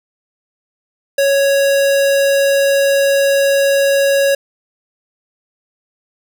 square tone, 554.4 Hz, C#5, in tune, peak -11 dBFS, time 1.18-4.35 s, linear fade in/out 5 ms, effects none

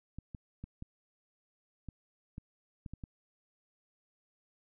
clicks, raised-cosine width 5 ms, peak -30 dBFS, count 9, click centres 0.186 / 0.348 / 0.64 / 0.824 / 1.887 / 2.381 / 2.862 / 2.936 / 3.038 s, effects none

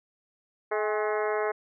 harmonic tone with a mistuned harmonic, 213.2 Hz, G#3, 46 cents sharp, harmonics 2 / 3 / 4 / 5 / 6 / 7 / 8 / 9 / 10, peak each -28 / -32 / -34 / -36 / -38 / -39 / -40 / -41 / -42 dBFS, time 0.71-1.52 s, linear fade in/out 10 ms, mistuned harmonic 4, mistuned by -51 cents, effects none

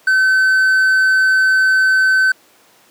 triangle tone, 1529 Hz, G6, 44 cents flat, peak -8 dBFS, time 0.07-2.32 s, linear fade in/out 5 ms, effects pink hiss -50 dBFS RMS until 2.9 s + high-pass 300 Hz 12 dB/octave

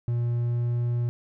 triangle tone with pitch glide, 119.3 to 119.99 Hz, A#2 to B2, +41 to -50 cents, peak -21 dBFS, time 0.08-1.09 s, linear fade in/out 0 ms, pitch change +9 cents, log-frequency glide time 0.34-0.82 s, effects none

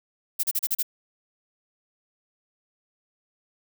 violet noise bursts, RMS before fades -24 dBFS, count 6, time 0.39-0.829 s, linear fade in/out 10 ms, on 44 ms, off 35 ms, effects none

